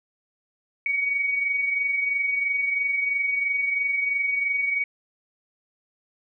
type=tone pair together; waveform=sine; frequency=2248 / 2271 Hz; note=C#7 / C#7; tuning=+24 / +41 cents; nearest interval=unison; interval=17 cents; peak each=-22 / -32 dBFS; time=0.86-4.84 s; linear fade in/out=2 ms; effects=none